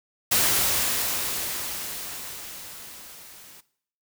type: noise with level ramp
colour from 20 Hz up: white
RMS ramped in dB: -20 to -48 dBFS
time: 0.31-3.61 s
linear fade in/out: 10 ms
effects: noise-tail reverb RT60 0.6 s tail -18 dB re dry